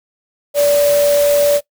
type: tone in noise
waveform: sine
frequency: 578 Hz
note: D5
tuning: 28 cents flat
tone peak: -9 dBFS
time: 0.54-1.61 s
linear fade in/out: 50 ms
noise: white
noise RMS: -23 dBFS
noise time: 0.54-1.61 s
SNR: +11 dB
effects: noise-tail reverb RT60 0.1 s tail -19 dB re dry